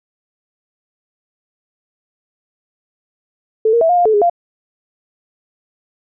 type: tone with pitch steps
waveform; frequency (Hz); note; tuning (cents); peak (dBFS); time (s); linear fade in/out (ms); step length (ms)
sine; 439.7 / 467.8 / 655 / 710 / 703 / 435.8 / 412.1 / 693; A4 / A#4 / E5 / F5 / F5 / A4 / G#4 / F5; -1 / +6 / -11 / +28 / +11 / -17 / -13 / -14; -9; 3.65-4.298; 5; 81
effects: none